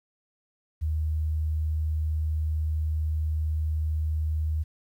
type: tone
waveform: sine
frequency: 77.78 Hz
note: D#2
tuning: in tune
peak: -24 dBFS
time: 0.81-4.64 s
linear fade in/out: 20 ms
effects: 10-bit